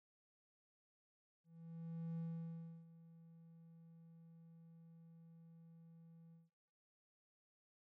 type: tone with ADSR envelope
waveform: triangle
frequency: 165.4 Hz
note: E3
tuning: 6 cents sharp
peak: -40 dBFS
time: 1.44-6.5 s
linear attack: 740 ms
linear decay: 670 ms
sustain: -18 dB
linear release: 170 ms
effects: noise-tail reverb RT60 0.9 s tail -18 dB re dry